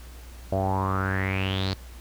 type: tone with low-pass filter sweep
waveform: sawtooth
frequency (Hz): 95.5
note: G2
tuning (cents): -45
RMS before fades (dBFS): -26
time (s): 0.52-1.74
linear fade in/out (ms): 5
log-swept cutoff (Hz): 620 to 4500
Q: 7.7
effects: added 60 Hz sine -41 dBFS peak until 2 s + pink hiss -50 dBFS RMS until 2 s